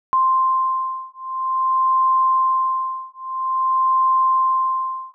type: beating tone pair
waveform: sine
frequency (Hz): 1046.5 / 1047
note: C6 / C6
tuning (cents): 0 / +1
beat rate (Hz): 0.5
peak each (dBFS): -19 / -19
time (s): 0.13-5.14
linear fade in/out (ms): 0
effects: none